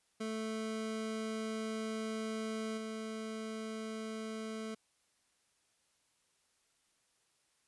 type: tone with level steps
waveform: 25% pulse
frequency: 220 Hz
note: A3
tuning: in tune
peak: -33 / -36 dBFS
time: 0.2-4.75 s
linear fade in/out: 10 ms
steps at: 2.77 s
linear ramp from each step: 10 ms
effects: white hiss -75 dBFS RMS until 7.67 s + resampled to 24000 Hz